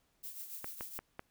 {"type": "noise with tremolo", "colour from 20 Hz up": "violet", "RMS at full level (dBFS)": -43, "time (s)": [0.23, 0.99], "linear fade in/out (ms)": 10, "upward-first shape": "triangle", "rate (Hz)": 7.1, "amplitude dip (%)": 65}
{"type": "clicks", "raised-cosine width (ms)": 0.5, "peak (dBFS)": -26, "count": 4, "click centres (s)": [0.644, 0.809, 0.99, 1.194]}
{"effects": ["pink hiss -75 dBFS RMS until 1.3 s"]}